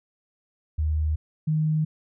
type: tone pair in turn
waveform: sine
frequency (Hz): 77.2 / 155.29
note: D#2 / D#3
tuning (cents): -13 / -3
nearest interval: octave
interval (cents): 1210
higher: second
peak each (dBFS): -21 / -20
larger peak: second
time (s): 0.78-1.16 / 1.47-1.85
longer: neither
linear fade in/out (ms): 10
effects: none